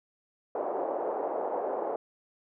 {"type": "band-pass noise", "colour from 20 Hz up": "pink", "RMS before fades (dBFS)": -32, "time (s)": [0.55, 1.96], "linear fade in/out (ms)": 2, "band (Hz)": [430, 800], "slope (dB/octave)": 24, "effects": []}